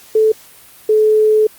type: tone pair in turn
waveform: sine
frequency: 436.6 / 430.8 Hz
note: A4 / A4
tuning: -13 / -37 cents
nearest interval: unison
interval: 24 cents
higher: first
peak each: -8 dBFS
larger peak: neither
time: 0.15-0.32 / 0.89-1.47 s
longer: second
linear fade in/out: 5 ms
effects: white hiss -42 dBFS RMS until 1.58 s + Opus 48 kbps